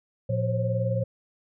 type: tone cluster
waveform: sine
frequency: 115.5 / 178.1 / 522 / 541 Hz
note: A#2 / F3 / C5 / C#5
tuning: -16 / +34 / -4 / -42 cents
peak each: -25 / -33 / -34 / -29 dBFS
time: 0.29-1.04 s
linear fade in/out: 10 ms
effects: none